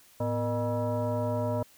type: tone with frequency modulation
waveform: sine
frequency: 249 Hz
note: B3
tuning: 14 cents sharp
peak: -26 dBFS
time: 0.2-1.63 s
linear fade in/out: 5 ms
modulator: 358 Hz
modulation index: 1.7
effects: white hiss -58 dBFS RMS until 1.77 s